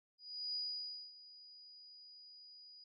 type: tone with ADSR envelope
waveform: sine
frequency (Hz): 4914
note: D#8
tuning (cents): -22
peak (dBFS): -37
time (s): 0.18-2.84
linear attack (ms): 370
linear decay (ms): 570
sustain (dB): -18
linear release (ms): 4
effects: none